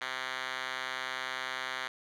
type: tone with band-pass filter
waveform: 5% pulse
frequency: 130 Hz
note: C3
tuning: 11 cents flat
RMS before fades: -37 dBFS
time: 0.01-1.88 s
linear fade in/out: 2 ms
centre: 2400 Hz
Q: 2.2
effects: none